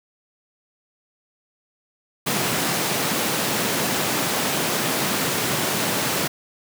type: high-pass noise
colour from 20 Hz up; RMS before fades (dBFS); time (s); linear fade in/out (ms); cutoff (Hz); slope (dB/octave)
pink; -23; 2.26-6.28; 10; 140; 24
effects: none